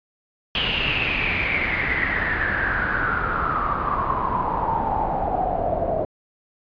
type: noise with low-pass filter sweep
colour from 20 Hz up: pink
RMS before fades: -23 dBFS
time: 0.55-6.05 s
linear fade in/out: 2 ms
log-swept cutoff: 3000 to 620 Hz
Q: 9.8
effects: resampled to 11025 Hz